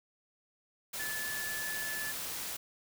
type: tone in noise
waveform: sine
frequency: 1733 Hz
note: A6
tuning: 27 cents flat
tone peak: -37 dBFS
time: 0.99-2.12 s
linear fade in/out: 10 ms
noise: white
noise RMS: -39 dBFS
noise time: 0.93-2.57 s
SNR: -1 dB
effects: none